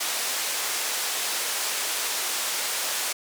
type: band-pass noise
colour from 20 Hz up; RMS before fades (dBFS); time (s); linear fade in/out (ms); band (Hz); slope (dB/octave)
white; -28; 0-3.13; 10; 470 to 9900; 12
effects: none